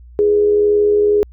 sine tone with amplitude modulation, 415.3 Hz, G#4, in tune, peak -8 dBFS, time 0.19-1.23 s, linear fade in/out 0 ms, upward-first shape sine, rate 82 Hz, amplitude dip 40%, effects added 60 Hz sine -37 dBFS peak until 1.32 s

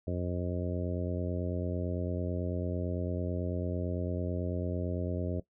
harmonic tone, 89 Hz, F2, 33 cents sharp, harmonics 1 / 2 / 3 / 4 / 5 / 6 / 7, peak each -34 / -37 / -39 / -40 / -41 / -42 / -42 dBFS, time 0.07-5.4 s, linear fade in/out 5 ms, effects noise-tail reverb RT60 0.1 s tail -17 dB re dry

